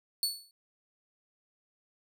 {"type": "tone with exponential decay", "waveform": "sawtooth", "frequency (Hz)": 4435, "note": "C#8", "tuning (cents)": 0, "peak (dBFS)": -22, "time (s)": [0.23, 0.51], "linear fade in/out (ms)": 1, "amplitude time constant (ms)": 60, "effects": []}